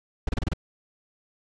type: noise bursts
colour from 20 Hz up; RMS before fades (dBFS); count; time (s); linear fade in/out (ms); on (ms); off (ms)
brown; -24; 6; 0.27-0.535; 5; 20; 29
effects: low-pass 6000 Hz 12 dB/octave